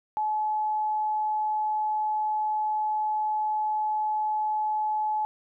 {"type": "tone", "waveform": "sine", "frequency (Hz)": 856, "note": "A5", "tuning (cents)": -48, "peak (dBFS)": -24, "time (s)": [0.17, 5.25], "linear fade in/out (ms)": 0, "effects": []}